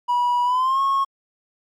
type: tone with pitch glide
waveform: triangle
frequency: 973 to 1092.2 Hz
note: B5 to C#6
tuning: -26 to -26 cents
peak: -14 dBFS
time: 0.08-1.05 s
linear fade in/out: 20 ms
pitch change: +200 cents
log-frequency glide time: 0.44-0.81 s
effects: tanh soft clip ceiling -11 dBFS + MP3 96 kbps